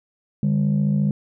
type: tone pair together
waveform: sine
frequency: 146.83 / 201.3 Hz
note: D3 / G3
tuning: 0 / +46 cents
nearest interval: perfect fourth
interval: 546 cents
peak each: -18 / -18 dBFS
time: 0.43-1.11 s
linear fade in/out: 2 ms
effects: tanh soft clip ceiling -13 dBFS